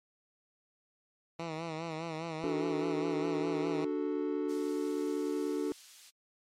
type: tone with vibrato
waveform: 10% pulse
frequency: 162.2 Hz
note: E3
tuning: 28 cents flat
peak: -28 dBFS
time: 1.39-3.85 s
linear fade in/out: 5 ms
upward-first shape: sine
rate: 4.9 Hz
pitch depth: 67 cents each way
type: chord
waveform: triangle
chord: D major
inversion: none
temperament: equal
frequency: 293.7 / 370 / 440 Hz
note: D4 / F#4 / A4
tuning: 0 / 0 / 0 cents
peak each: -32 / -34 / -34 dBFS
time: 2.44-5.72 s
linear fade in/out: 0 ms
type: noise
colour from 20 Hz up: violet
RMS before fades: -40 dBFS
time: 4.48-6.11 s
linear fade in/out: 20 ms
effects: low-pass 5000 Hz 12 dB/octave + MP3 64 kbps